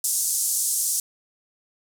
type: band-pass noise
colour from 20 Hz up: white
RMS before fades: -24 dBFS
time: 0.04-1 s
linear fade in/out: 2 ms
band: 6300 to 11000 Hz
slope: 24 dB/octave
effects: none